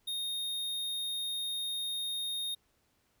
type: tone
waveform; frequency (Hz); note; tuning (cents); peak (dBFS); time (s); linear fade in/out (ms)
square; 3700; A#7; -14; -34; 0.07-2.55; 10
effects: pink hiss -73 dBFS RMS until 3.2 s